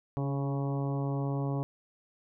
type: harmonic tone with a mistuned harmonic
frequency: 138.59 Hz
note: C#3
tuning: in tune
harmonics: 1 / 2 / 3 / 4 / 5 / 6 / 7 / 8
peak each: -30 / -36 / -40 / -42 / -44 / -46 / -47 / -48 dBFS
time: 0.17-1.63 s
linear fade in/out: 0 ms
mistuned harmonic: 2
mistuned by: +28 cents
effects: none